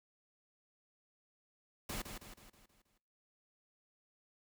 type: noise with echo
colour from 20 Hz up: pink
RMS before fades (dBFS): -41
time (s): 1.89-2.02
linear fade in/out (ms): 5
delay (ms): 160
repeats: 6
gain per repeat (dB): -6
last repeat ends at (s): 2.98
effects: noise-tail reverb RT60 0.6 s tail -21 dB re dry